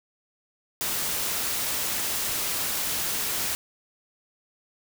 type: noise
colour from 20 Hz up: white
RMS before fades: -28 dBFS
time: 0.81-3.55 s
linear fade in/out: 0 ms
effects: none